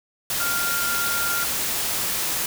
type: tone in noise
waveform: sine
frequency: 1396.9 Hz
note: F6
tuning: in tune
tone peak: -25 dBFS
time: 0.4-1.44 s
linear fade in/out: 2 ms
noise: white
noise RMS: -25 dBFS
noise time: 0.3-2.46 s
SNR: -3 dB
effects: none